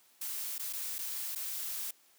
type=noise with dropouts; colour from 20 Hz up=blue; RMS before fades=-38 dBFS; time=0.21-1.91 s; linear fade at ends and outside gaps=5 ms; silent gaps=0.582-0.594 / 0.728-0.732 / 0.984-0.988 / 1.351-1.357 s; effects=white hiss -65 dBFS RMS until 2.18 s + high-pass 200 Hz 12 dB/octave